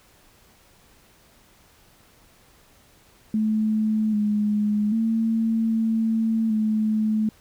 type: tone with pitch steps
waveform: sine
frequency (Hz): 216.6 / 209.3 / 225.1 / 223.8 / 216.3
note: A3 / G#3 / A3 / A3 / A3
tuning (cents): -27 / +14 / +40 / +30 / -29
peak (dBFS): -19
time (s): 3.34-7.29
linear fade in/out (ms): 2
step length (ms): 790
effects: pink hiss -56 dBFS RMS until 7.4 s